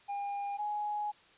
triangle / sine tone pair in turn, 807 / 835 Hz, G#5 / G#5, -50 / +9 cents, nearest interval minor second, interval 59 cents, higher second, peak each -32 / -32 dBFS, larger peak neither, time 0.08-0.58 / 0.58-1.12 s, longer second, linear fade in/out 20 ms, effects white hiss -61 dBFS RMS until 1.37 s + resampled to 8000 Hz

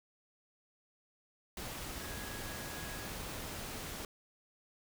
sine tone in noise, 1661.2 Hz, G#6, in tune, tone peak -51 dBFS, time 2.01-3.08 s, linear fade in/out 2 ms, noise pink, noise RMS -43 dBFS, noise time 1.57-4.05 s, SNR -11 dB, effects none

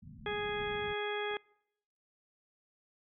white low-pass noise, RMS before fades -49 dBFS, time 0.02-0.94 s, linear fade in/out 20 ms, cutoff 240 Hz, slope 96 dB/octave
harmonic tone, 415.3 Hz, G#4, in tune, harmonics 1 / 2 / 3 / 4 / 5 / 6 / 8, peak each -36 / -41 / -45 / -41 / -45 / -46 / -44 dBFS, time 0.26-1.37 s, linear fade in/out 2 ms
clicks, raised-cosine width 1 ms, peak -40 dBFS, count 2, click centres 1.313 / 1.339 s
effects noise-tail reverb RT60 0.8 s tail -26 dB re dry

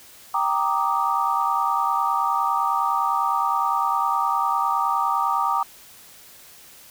sine chord, Eb major seventh, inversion first, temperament equal, 784 / 932.3 / 1174.7 / 1244.5 Hz, G5 / Bb5 / D6 / Eb6, 0 / 0 / 0 / 0 cents, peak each -26 / -24 / -23 / -27 dBFS, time 0.34-5.63 s, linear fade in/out 5 ms, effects white hiss -47 dBFS RMS until 6.9 s

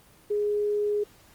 sine tone, 415.3 Hz, G#4, in tune, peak -23 dBFS, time 0.3-1.04 s, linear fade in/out 10 ms, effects pink hiss -56 dBFS RMS until 1.34 s + Opus 24 kbps

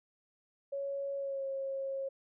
sine tone with pitch glide, 556 to 542 Hz, C#5 to C#5, +5 to -39 cents, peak -34 dBFS, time 0.72-2.09 s, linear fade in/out 10 ms, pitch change -44 cents, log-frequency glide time 1.17-1.45 s, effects none

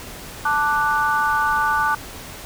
sine chord, D major, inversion second, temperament equal, 880 / 1174.7 / 1480 Hz, A5 / D6 / F#6, 0 / 0 / 0 cents, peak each -21 dBFS, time 0.45-1.95 s, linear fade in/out 5 ms, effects pink hiss -36 dBFS RMS until 2.45 s

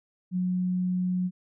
sine tone, 182 Hz, F#3, 28 cents flat, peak -24 dBFS, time 0.31-1.31 s, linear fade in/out 50 ms, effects none

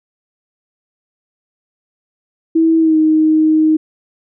sine tone with pitch glide, 325 to 312.7 Hz, E4 to D#4, -24 to +9 cents, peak -8 dBFS, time 2.55-3.77 s, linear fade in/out 10 ms, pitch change -67 cents, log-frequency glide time 2.79-2.97 s, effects none

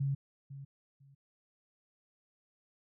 sine tone with echo, 138.2 Hz, C#3, 5 cents flat, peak -29 dBFS, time 0-0.15 s, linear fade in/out 10 ms, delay 500 ms, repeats 2, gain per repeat -14 dB, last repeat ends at 1.15 s, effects none

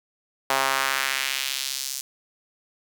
sawtooth tone with high-pass filter sweep, 134.9 Hz, C#3, 47 cents flat, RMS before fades -26 dBFS, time 0.5-2.01 s, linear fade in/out 2 ms, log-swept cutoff 810 to 6300 Hz, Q 1.3, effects none

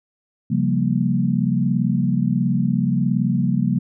sine chord, G half-diminished seventh, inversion second, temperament equal with one note detuned, 135.27 / 174.61 / 196 / 233.1 Hz, Db3 / F3 / G3 / Bb3, -42 / 0 / 0 / 0 cents, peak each -22 dBFS, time 0.5-3.79 s, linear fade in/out 10 ms, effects none

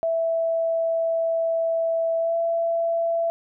sine tone with pitch glide, 659.3 to 669.3 Hz, E5 to E5, 0 to +26 cents, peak -20 dBFS, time 0.03-3.3 s, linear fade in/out 0 ms, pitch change +26 cents, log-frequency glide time 2.18-2.36 s, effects none

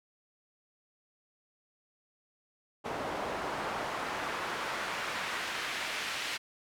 pink noise with band-pass filter sweep, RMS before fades -36 dBFS, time 2.84-6.38 s, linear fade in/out 20 ms, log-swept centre 660 to 2700 Hz, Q 0.95, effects none

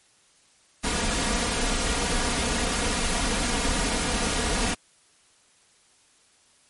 pink noise with comb filter, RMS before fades -25 dBFS, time 0.83-4.75 s, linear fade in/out 20 ms, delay 4.2 ms, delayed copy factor +0.6, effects white hiss -60 dBFS RMS until 6.69 s + MP3 48 kbps

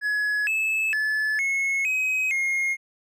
triangle tone with pitch steps, 1690 / 2607 / 1728 / 2180 / 2533 / 2143 Hz, G#6 / E7 / A6 / C#7 / D#7 / C7, +30 / -20 / -32 / -29 / +30 / +41 cents, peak -20 dBFS, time 0.01-2.77 s, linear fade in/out 50 ms, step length 460 ms, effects none

